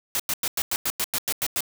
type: noise bursts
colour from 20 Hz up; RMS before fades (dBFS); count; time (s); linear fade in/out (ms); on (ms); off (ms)
white; -25; 11; 0.15-1.606; 0; 46; 95
effects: none